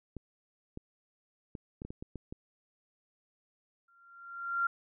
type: clicks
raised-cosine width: 3 ms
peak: -28 dBFS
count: 9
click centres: 0.167 / 0.774 / 1.552 / 1.819 / 1.85 / 1.905 / 2.025 / 2.157 / 2.325 s
type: tone with exponential growth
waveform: sine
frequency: 1383 Hz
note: F6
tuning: 17 cents flat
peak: -25 dBFS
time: 3.88-4.67 s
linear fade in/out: 5 ms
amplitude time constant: 170 ms
effects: none